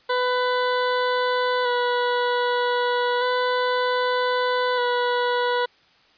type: tone with vibrato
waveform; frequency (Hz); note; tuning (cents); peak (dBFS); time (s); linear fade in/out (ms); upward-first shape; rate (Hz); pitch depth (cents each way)
20% pulse; 493.9; B4; 0; -15; 0.09-5.66; 10; square; 0.32; 17
effects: white hiss -57 dBFS RMS until 6.17 s + resampled to 11025 Hz